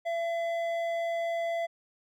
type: tone with hard clipping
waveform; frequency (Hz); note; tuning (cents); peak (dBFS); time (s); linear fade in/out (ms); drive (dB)
sine; 674; E5; +38; -30; 0.05-1.67; 20; 8
effects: none